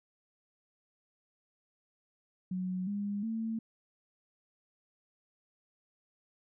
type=tone with pitch steps; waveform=sine; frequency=184.2 / 203.2 / 224.2 Hz; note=F#3 / G#3 / A3; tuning=-7 / -38 / +33 cents; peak=-32 dBFS; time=2.51-3.59 s; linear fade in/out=5 ms; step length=360 ms; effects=none